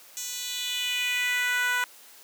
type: tone with high-pass filter sweep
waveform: 10% pulse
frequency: 493.9 Hz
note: B4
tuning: in tune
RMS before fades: -28 dBFS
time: 0.17-1.84 s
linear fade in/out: 0 ms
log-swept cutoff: 5600 to 1200 Hz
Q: 2.7
effects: white hiss -51 dBFS RMS until 2.23 s + high-pass 300 Hz 12 dB/octave